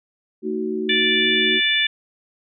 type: chord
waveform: sine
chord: D# diminished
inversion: second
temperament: just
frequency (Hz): 224 / 311.1 / 373.4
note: A3 / D#4 / F#4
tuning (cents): +31 / 0 / +16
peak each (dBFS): -27 / -28 / -24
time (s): 0.42-1.61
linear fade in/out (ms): 50
type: harmonic tone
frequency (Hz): 585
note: D5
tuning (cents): -7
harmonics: 3 / 4 / 5 / 6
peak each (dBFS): -22 / -22 / -24 / -20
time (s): 0.89-1.87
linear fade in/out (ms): 5
effects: none